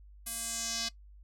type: tone with band-pass filter sweep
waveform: square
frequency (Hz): 229.6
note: A#3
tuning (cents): -26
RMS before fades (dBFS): -36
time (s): 0.26-0.89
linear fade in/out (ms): 10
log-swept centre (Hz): 11000 to 4700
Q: 2.5
effects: noise-tail reverb RT60 0.1 s tail -19 dB re dry + added 50 Hz sine -51 dBFS peak until 1.23 s